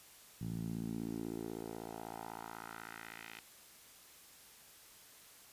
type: tone with band-pass filter sweep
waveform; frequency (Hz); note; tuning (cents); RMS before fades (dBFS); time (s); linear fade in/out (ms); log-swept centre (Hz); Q
10% pulse; 56.1; A1; +34; -44; 0.41-3.4; 5; 140 to 2600; 2
effects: white hiss -59 dBFS RMS until 5.52 s + resampled to 32000 Hz